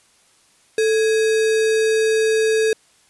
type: tone with sample-and-hold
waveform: sine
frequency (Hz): 440.2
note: A4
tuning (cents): +1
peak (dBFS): -14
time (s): 0.78-2.73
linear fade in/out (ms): 2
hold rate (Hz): 2100
effects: white hiss -56 dBFS RMS until 3.09 s + resampled to 24000 Hz